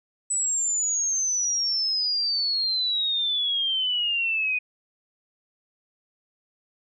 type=exponential sweep; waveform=sine; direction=down; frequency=7980 to 2474 Hz; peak=-22 dBFS; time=0.3-4.59 s; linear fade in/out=10 ms; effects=none